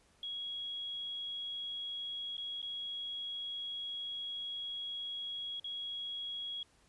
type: tone with dropouts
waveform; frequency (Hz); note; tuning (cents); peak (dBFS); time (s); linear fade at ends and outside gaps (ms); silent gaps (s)
sine; 3317; G#7; -3; -38; 0.23-6.63; 2; 2.369-2.379 / 2.618-2.627 / 5.598-5.643
effects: pink hiss -68 dBFS RMS until 6.88 s + resampled to 24000 Hz